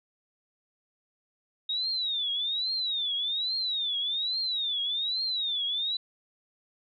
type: tone with vibrato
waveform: sine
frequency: 3729 Hz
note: A#7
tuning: in tune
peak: -27 dBFS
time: 1.69-5.97 s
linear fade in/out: 5 ms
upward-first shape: triangle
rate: 1.2 Hz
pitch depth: 230 cents each way
effects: none